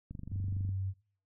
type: click train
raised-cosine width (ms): 5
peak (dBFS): -30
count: 15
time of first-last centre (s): 0.11-0.691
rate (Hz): 24.1
type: tone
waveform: sine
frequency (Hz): 95.8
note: G2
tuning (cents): -39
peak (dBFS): -32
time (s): 0.29-0.94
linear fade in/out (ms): 50
effects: noise-tail reverb RT60 0.4 s tail -18 dB re dry